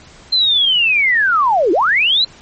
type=linear two-way sweep; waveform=sine; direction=down then up; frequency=4155 to 312.1 to 4155 Hz; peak=-10 dBFS; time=0.32-2.25 s; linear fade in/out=10 ms; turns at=1.72 s; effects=pink hiss -42 dBFS RMS until 2.41 s + MP3 32 kbps